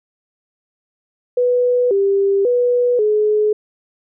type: tone with pitch steps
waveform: sine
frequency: 492.9 / 395.5 / 489.3 / 424 Hz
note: B4 / G4 / B4 / G#4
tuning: -3 / +15 / -16 / +36 cents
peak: -12 dBFS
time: 1.37-3.53 s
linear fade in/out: 5 ms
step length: 540 ms
effects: none